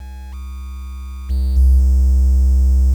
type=tone with level steps; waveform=triangle; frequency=65.1 Hz; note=C2; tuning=8 cents flat; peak=-26 / -23 / -11 / -3 / -6 dBFS; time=0-2.94 s; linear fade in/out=5 ms; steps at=0.32 / 1.29 / 1.56 / 1.78 s; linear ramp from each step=20 ms; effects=tanh soft clip ceiling -4 dBFS + 7-bit